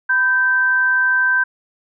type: tone pair together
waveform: sine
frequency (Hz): 1000.4 / 1557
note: B5 / G6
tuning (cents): +22 / -12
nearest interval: minor sixth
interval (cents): 766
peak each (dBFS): -24 / -13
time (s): 0.09-1.44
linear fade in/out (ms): 10
effects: none